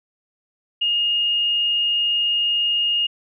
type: tone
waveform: sine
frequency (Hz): 2847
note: F7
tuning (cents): +33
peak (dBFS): -17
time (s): 0.81-3.07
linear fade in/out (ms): 10
effects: none